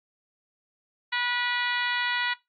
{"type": "harmonic tone", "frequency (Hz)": 486.9, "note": "B4", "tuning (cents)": -25, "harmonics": [2, 3, 4, 5, 6, 7, 8, 9], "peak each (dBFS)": [-33, -32, -29, -35, -37, -37, -36, -42], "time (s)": [1.12, 2.34], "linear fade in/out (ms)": 10, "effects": ["noise-tail reverb RT60 0.2 s tail -20 dB re dry", "AAC 48 kbps"]}